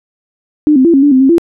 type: tone with pitch steps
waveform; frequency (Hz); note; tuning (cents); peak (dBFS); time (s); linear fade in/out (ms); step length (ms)
sine; 301 / 260 / 337.6 / 272.4 / 289.5 / 259.8 / 268 / 339; D4 / C4 / E4 / C#4 / D4 / C4 / C4 / E4; +43 / -11 / +41 / -30 / -25 / -12 / +42 / +49; -4; 0.67-1.382; 0; 89
effects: none